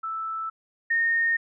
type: tone pair in turn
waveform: sine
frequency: 1318.5 / 1840.6 Hz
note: E6 / A#6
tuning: 0 / -22 cents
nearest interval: tritone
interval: 578 cents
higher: second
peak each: -28 / -20 dBFS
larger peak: second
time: 0.03-0.5 / 0.9-1.37 s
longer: neither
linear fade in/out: 10 ms
effects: none